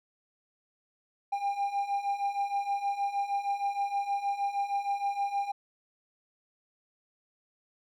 triangle beating tone pair, 797 / 803.4 Hz, G5 / G5, +28 / +42 cents, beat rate 6.4 Hz, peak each -32 / -28 dBFS, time 1.32-5.52 s, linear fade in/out 10 ms, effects none

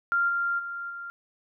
sine tone with level steps, 1391 Hz, F6, 7 cents flat, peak -21 / -24 / -32 / -35 dBFS, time 0.12-1.1 s, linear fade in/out 0 ms, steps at 0.28 / 0.58 / 0.89 s, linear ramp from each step 20 ms, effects none

